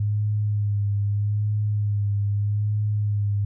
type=tone with vibrato; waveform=sine; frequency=103.4 Hz; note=G#2; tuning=7 cents flat; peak=-20 dBFS; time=0-3.45 s; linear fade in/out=5 ms; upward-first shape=sine; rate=0.8 Hz; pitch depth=31 cents each way; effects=none